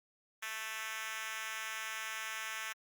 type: tone with high-pass filter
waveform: 5% pulse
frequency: 220 Hz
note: A3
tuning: in tune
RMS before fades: -41 dBFS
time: 0.42-2.73 s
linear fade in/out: 10 ms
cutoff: 1500 Hz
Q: 1
effects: Opus 32 kbps